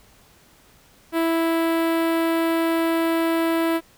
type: tone with notch filter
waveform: sawtooth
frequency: 329.6 Hz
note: E4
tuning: in tune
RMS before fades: -21 dBFS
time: 1.12-3.81 s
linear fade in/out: 50 ms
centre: 6200 Hz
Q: 0.55
effects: pink hiss -54 dBFS RMS until 3.97 s